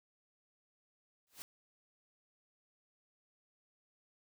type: noise with exponential growth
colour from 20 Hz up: white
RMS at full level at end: -44 dBFS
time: 1.27-1.42 s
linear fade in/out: 0 ms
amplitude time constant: 31 ms
effects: none